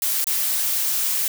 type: noise with dropouts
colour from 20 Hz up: blue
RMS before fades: -22 dBFS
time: 0.02-1.28 s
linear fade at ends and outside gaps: 2 ms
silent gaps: 0.243-0.269 s
effects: none